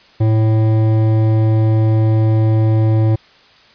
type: tone with hard clipping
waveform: sine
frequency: 110 Hz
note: A2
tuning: in tune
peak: -12 dBFS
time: 0.2-3.16 s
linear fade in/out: 10 ms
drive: 12 dB
effects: white hiss -47 dBFS RMS until 3.74 s + resampled to 11025 Hz